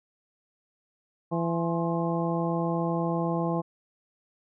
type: harmonic tone with a mistuned harmonic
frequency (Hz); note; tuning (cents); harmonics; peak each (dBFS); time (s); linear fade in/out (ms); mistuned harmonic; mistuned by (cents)
167.9; E3; +32; 1 / 2 / 3 / 4 / 5 / 6; -28 / -31 / -33 / -34 / -35 / -36; 1.31-3.62; 20; 6; +84
effects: none